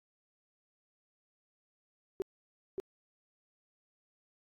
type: tone with echo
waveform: sine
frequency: 383.9 Hz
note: G4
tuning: 36 cents flat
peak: -30 dBFS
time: 2.2-2.22 s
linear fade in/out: 0 ms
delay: 580 ms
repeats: 1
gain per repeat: -3 dB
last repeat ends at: 2.8 s
effects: AAC 64 kbps